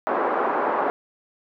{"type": "band-pass noise", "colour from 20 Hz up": "white", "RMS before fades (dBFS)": -23, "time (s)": [0.07, 0.9], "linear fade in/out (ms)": 0, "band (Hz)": [290, 1200], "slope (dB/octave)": 24, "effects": []}